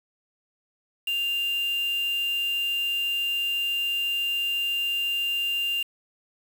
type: tone with quantisation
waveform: sine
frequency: 2794 Hz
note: F7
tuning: in tune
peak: -24 dBFS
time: 1.07-5.83 s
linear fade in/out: 5 ms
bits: 6
effects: none